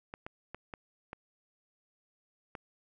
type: clicks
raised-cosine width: 0.5 ms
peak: -26 dBFS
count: 6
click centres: 0.139 / 0.265 / 0.546 / 0.738 / 1.131 / 2.552 s
effects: none